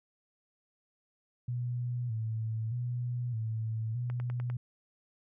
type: tone with vibrato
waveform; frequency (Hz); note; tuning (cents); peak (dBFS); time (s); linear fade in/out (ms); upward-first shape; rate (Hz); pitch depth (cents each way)
sine; 116.54; A#2; 0; -31; 1.48-4.57; 5; square; 0.81; 81
type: click train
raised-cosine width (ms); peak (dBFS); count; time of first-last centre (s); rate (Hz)
0.5; -30; 5; 4.1-4.5; 10
effects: none